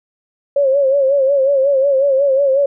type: tone with vibrato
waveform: sine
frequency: 548 Hz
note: C#5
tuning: 20 cents flat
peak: -10 dBFS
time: 0.56-2.66 s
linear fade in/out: 5 ms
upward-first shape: sine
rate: 5.5 Hz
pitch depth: 74 cents each way
effects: none